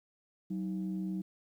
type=tone pair together; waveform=sine; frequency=188.3 / 316 Hz; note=F#3 / D#4; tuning=+31 / +27 cents; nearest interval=major sixth; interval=896 cents; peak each=-33 / -39 dBFS; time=0.5-1.22 s; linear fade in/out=10 ms; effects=tanh soft clip ceiling -27 dBFS + 11-bit